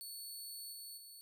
15% pulse tone with level steps, 4435 Hz, C#8, in tune, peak -39 / -41 / -46 dBFS, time 0.01-1.21 s, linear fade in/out 0 ms, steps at 0.72 / 0.97 s, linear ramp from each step 10 ms, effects none

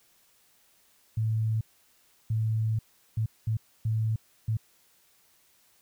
sine tone bursts at uneven times, 110.5 Hz, A2, 8 cents sharp, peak -24 dBFS, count 6, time 1.17-1.61 / 2.3-2.79 / 3.17-3.26 / 3.47-3.57 / 3.85-4.16 / 4.48-4.57 s, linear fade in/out 5 ms, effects white hiss -64 dBFS RMS until 5.81 s

